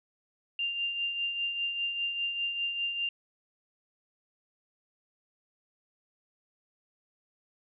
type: tone with tremolo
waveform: sine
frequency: 2791 Hz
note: F7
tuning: 2 cents flat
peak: -27 dBFS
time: 0.59-3.09 s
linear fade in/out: 2 ms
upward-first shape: triangle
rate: 5 Hz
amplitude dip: 55%
effects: none